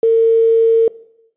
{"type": "tone with quantisation", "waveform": "sine", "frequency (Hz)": 453.9, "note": "A#4", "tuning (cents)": -46, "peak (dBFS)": -8, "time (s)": [0.03, 0.88], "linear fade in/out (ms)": 2, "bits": 6, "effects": ["noise-tail reverb RT60 0.8 s tail -20 dB re dry", "resampled to 8000 Hz"]}